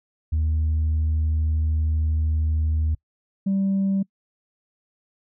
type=tone pair in turn; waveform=sine; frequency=78.2 / 194.84 Hz; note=D#2 / G3; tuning=+9 / -10 cents; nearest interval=octave + major third; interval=1581 cents; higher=second; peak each=-17 dBFS; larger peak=neither; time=0.32-2.95 / 3.46-4.03 s; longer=first; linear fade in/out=10 ms; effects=noise-tail reverb RT60 0.1 s tail -26 dB re dry + tanh soft clip ceiling -17 dBFS